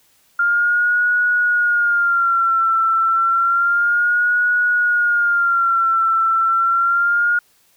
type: tone with vibrato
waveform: sine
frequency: 1396.9 Hz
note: F6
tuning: in tune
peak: -13 dBFS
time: 0.39-7.39 s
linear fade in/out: 5 ms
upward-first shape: sine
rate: 0.3 Hz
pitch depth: 74 cents each way
effects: white hiss -57 dBFS RMS until 7.76 s